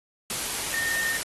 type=tone in noise; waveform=sine; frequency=1826 Hz; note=A#6; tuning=36 cents flat; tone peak=-26 dBFS; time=0.74-1.17 s; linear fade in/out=0 ms; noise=white; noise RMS=-30 dBFS; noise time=0.3-1.23 s; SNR=+1 dB; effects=AAC 32 kbps